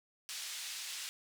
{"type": "band-pass noise", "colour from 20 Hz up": "pink", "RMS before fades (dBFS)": -43, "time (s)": [0.29, 1.09], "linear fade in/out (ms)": 0, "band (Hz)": [2900, 8800], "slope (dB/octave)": 12, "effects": []}